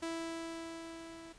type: tone with level ramp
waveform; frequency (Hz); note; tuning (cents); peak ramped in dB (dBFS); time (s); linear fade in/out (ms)
sawtooth; 329.9; E4; +1; -32 to -45; 0.02-1.33; 10
effects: pink hiss -60 dBFS RMS until 1.38 s + resampled to 22050 Hz